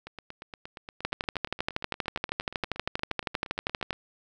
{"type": "two click trains", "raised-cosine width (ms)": 0.3, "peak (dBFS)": [-24, -11], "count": [34, 37], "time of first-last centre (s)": [[0.07, 3.93], [1.05, 3.907]], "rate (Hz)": [8.55, 12.6], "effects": []}